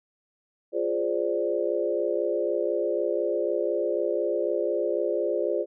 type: chord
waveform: sine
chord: D half-diminished seventh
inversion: first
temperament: equal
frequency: 349.2 / 415.3 / 523.3 / 587.3 Hz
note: F4 / Ab4 / C5 / D5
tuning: 0 / 0 / 0 / 0 cents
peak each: -29 dBFS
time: 0.72-5.66 s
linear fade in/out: 50 ms
effects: none